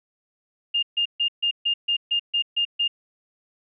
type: tone bursts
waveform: sine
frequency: 2819 Hz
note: F7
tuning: 16 cents sharp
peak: -19 dBFS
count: 10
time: 0.74-2.88 s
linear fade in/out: 10 ms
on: 88 ms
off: 140 ms
effects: none